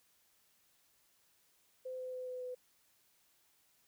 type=tone with pitch steps; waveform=sine; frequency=513 / 510 / 507.1 / 504.2 / 501.3 Hz; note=C5 / C5 / B4 / B4 / B4; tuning=-34 / -44 / +46 / +36 / +26 cents; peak=-40 dBFS; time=1.85-2.55 s; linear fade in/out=10 ms; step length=140 ms; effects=white hiss -72 dBFS RMS until 3.87 s